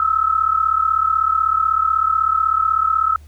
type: tone pair together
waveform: sine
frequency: 1282.4 / 1318.5 Hz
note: E6 / E6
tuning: -48 / 0 cents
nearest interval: unison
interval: 48 cents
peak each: -17 dBFS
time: 0-3.16 s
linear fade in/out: 2 ms
effects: added 74 Hz sine -39 dBFS peak until 3.27 s + pink hiss -55 dBFS RMS until 3.27 s